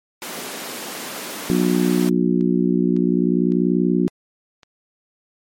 pink high-pass noise, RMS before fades -31 dBFS, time 0.22-2.09 s, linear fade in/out 0 ms, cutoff 210 Hz, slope 24 dB/octave
harmonic tone, 60.4 Hz, B1, 38 cents flat, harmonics 3 / 4 / 5 / 6, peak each -19 / -20 / -21 / -22 dBFS, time 1.5-4.08 s, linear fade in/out 0 ms
click train, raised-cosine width 0.2 ms, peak -27 dBFS, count 5, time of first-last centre 2.41-4.632 s, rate 1.8 Hz
effects MP3 64 kbps

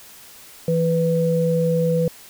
sine tone pair together, 165.5 / 495.9 Hz, E3 / B4, +7 / +7 cents, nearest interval octave + perfect fifth, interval 1900 cents, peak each -19 / -19 dBFS, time 0.68-2.08 s, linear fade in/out 2 ms, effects white hiss -44 dBFS RMS until 2.29 s

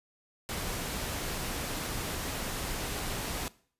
pink noise, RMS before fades -35 dBFS, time 0.49-3.48 s, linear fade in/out 0 ms, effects noise-tail reverb RT60 0.5 s tail -20 dB re dry + resampled to 32000 Hz

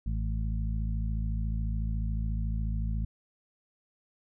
harmonic tone with a mistuned harmonic, 54 Hz, A1, 32 cents flat, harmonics 1 / 2 / 3 / 4, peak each -29 / -35 / -39 / -41 dBFS, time 0.06-3.05 s, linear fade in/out 5 ms, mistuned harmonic 4, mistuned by +22 cents, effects none

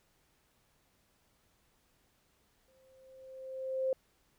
sine tone with exponential growth, 525 Hz, C5, 6 cents sharp, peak -27 dBFS, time 2.68-3.93 s, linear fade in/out 2 ms, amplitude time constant 270 ms, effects pink hiss -72 dBFS RMS until 4.38 s

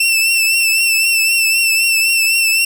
sawtooth tone with vibrato, 2676 Hz, E7, 25 cents sharp, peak -8 dBFS, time 0-2.65 s, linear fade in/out 5 ms, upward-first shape triangle, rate 3.9 Hz, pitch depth 45 cents each way, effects none

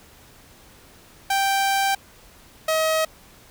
sawtooth tone pair in turn, 784 / 635.3 Hz, G5 / D#5, 0 / +36 cents, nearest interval major third, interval 364 cents, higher first, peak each -15 dBFS, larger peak neither, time 1.3-1.95 / 2.68-3.05 s, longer first, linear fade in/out 5 ms, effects pink hiss -50 dBFS RMS until 3.5 s

